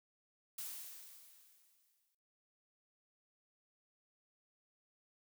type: noise with exponential decay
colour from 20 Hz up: blue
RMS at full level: -43 dBFS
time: 0.58-2.15 s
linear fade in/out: 5 ms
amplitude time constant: 340 ms
effects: noise-tail reverb RT60 1.0 s tail -23 dB re dry